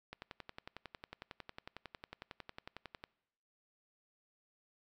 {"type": "click train", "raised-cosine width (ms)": 0.3, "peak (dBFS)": -29, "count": 33, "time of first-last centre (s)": [0.13, 3.039], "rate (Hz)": 11, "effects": ["noise-tail reverb RT60 0.9 s tail -24 dB re dry"]}